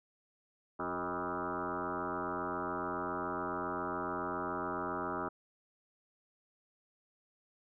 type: tone with frequency modulation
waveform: sine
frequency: 804 Hz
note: G5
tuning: 44 cents sharp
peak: -34 dBFS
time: 0.79-5.29 s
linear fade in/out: 10 ms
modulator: 87.2 Hz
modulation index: 6.8
effects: none